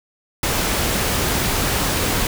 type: noise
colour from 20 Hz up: pink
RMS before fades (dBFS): -20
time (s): 0.43-2.27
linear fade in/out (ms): 2
effects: none